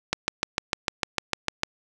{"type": "click train", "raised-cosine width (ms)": 0.2, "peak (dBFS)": -5, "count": 11, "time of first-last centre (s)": [0.13, 1.634], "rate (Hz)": 6.65, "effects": []}